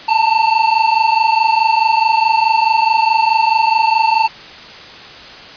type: tone pair together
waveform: square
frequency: 880 / 904.7 Hz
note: A5 / A5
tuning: 0 / +48 cents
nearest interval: unison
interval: 48 cents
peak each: -14 dBFS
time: 0.08-4.28 s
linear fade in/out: 10 ms
effects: white hiss -34 dBFS RMS until 5.56 s + resampled to 11025 Hz